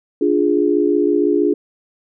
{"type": "chord", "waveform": "sine", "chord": "D diminished", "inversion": "none", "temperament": "equal", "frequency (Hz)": [293.7, 349.2, 415.3], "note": ["D4", "F4", "Ab4"], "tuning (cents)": [0, 0, 0], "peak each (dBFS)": -17, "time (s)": [0.21, 1.54], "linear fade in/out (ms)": 5, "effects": []}